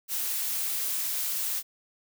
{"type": "noise", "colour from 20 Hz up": "blue", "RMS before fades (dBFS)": -30, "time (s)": [0.08, 1.63], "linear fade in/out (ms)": 50, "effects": []}